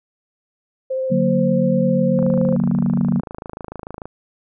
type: tone with vibrato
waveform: sine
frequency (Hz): 523.3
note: C5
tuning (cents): 0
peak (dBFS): -19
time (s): 0.9-2.56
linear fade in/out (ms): 10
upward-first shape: triangle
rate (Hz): 15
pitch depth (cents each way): 12
type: chord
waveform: sine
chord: D augmented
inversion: none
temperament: equal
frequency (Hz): 146.83 / 185 / 233.1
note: D3 / F#3 / A#3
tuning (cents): 0 / 0 / 0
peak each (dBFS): -22 / -18 / -19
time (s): 1.1-3.21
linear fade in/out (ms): 20
type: click train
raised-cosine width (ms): 1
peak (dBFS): -17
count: 51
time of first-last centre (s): 2.19-4.056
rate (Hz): 26.8
effects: none